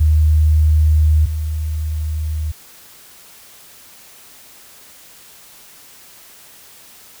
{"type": "tone pair in turn", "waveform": "sine", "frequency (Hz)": [77.2, 77.51], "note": ["D#2", "D#2"], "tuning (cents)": [-13, -6], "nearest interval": "unison", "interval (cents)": 7, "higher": "second", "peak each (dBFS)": [-9, -18], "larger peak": "first", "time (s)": [[0, 1.26], [1.26, 2.52]], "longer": "neither", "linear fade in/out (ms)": 10, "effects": ["white hiss -43 dBFS RMS until 7.2 s"]}